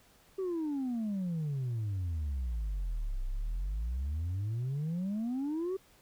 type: exponential two-way sweep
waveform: sine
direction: down then up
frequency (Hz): 391.1 to 30.87 to 391.1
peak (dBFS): -29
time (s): 0.38-5.77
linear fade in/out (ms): 10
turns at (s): 3.24
effects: tanh soft clip ceiling -30 dBFS + pink hiss -63 dBFS RMS until 6.01 s